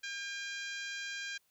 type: harmonic tone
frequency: 803 Hz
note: G5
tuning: 41 cents sharp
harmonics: 2 / 3 / 4 / 5 / 6 / 7 / 8 / 9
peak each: -41 / -45 / -47 / -49 / -51 / -52 / -53 / -54 dBFS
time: 0.03-1.38 s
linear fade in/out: 10 ms
effects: white hiss -74 dBFS RMS until 1.5 s